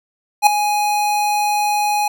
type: tone with ADSR envelope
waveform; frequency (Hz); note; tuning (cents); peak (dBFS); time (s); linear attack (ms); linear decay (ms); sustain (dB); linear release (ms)
square; 832; G#5; +3; -5; 0.42-2.08; 48; 3; -11; 4
effects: none